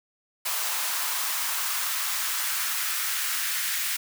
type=noise with high-pass filter sweep; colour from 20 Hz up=white; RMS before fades=-28 dBFS; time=0.45-3.97 s; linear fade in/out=10 ms; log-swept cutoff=890 to 1700 Hz; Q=1.7; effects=none